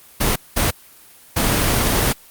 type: noise bursts at uneven times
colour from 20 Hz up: pink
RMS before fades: -17 dBFS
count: 3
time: 0.2-0.36 / 0.56-0.71 / 1.36-2.13 s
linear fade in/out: 10 ms
effects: white hiss -46 dBFS RMS until 2.3 s + Opus 24 kbps